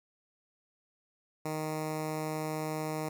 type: tone with notch filter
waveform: 10% pulse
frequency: 155.56 Hz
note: D#3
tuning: in tune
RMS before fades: -35 dBFS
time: 1.45-3.09 s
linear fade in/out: 5 ms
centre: 3300 Hz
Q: 1.2
effects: none